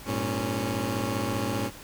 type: tone cluster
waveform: 15% pulse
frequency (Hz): 100.3 / 115.5 / 275.6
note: G2 / A#2 / C#4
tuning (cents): +40 / -16 / -10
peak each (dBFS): -25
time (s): 0.05-1.71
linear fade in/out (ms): 50
effects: pink hiss -45 dBFS RMS until 1.83 s